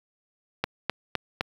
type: click train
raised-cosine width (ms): 0.3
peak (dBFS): -8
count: 4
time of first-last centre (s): 0.64-1.409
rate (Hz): 3.9
effects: high-pass 60 Hz 12 dB/octave + 7-bit